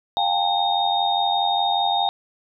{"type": "tone cluster", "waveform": "sine", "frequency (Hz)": [709, 801, 886, 3705], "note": ["F5", "G5", "A5", "A#7"], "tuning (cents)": [26, 37, 12, -11], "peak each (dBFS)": [-25, -21, -27, -24], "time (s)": [0.17, 2.09], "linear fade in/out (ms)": 0, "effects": []}